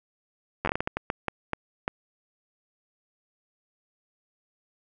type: slowing click train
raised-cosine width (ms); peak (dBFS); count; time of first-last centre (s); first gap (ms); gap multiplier
0.5; -11; 13; 0.65-1.879; 10; 1.38
effects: none